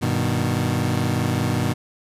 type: chord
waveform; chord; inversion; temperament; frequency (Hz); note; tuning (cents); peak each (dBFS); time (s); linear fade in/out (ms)
25% pulse; G augmented; none; equal with one note detuned; 98.62 / 123.47 / 155.56; G2 / B2 / D#3; +11 / 0 / 0; -21 / -19 / -22; 0.01-1.74; 20
effects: resampled to 32000 Hz